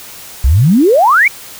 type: exponential sweep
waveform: sine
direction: up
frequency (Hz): 57 to 2349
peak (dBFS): -5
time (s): 0.44-1.28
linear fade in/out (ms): 5
effects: white hiss -32 dBFS RMS until 1.59 s